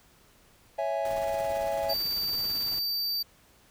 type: chord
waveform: triangle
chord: C# minor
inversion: none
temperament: equal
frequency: 554.4 / 659.3 / 830.6 Hz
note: C#5 / E5 / G#5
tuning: 0 / 0 / 0 cents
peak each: -30 / -28 / -31 dBFS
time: 0.78-1.94 s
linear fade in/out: 10 ms
type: noise with tremolo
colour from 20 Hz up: pink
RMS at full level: -43 dBFS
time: 1.05-2.79 s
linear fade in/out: 2 ms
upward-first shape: square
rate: 18 Hz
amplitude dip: 35%
type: tone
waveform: square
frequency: 4639 Hz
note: D8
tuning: 22 cents flat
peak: -28 dBFS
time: 1.89-3.23 s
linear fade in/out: 10 ms
effects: pink hiss -60 dBFS RMS until 3.7 s